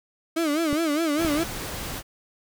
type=tone with vibrato; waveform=35% pulse; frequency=311.1 Hz; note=D#4; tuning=in tune; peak=-20 dBFS; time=0.36-1.44 s; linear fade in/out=10 ms; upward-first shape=sine; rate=4.9 Hz; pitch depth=140 cents each way
type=clicks; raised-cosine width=3 ms; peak=-17 dBFS; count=2; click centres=0.729 / 1.249 s
type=noise; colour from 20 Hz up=pink; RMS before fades=-33 dBFS; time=1.16-2.03 s; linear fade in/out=50 ms
effects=none